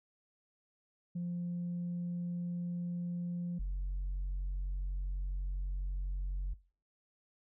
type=tone pair in turn; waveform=sine; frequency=174.7 / 46.05 Hz; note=F3 / F#1; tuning=+1 / -7 cents; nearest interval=octave + major seventh; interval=2308 cents; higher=first; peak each=-33 / -31 dBFS; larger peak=second; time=1.15-3.59 / 3.59-6.54 s; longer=second; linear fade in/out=10 ms; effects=noise-tail reverb RT60 0.4 s tail -21 dB re dry + tanh soft clip ceiling -32 dBFS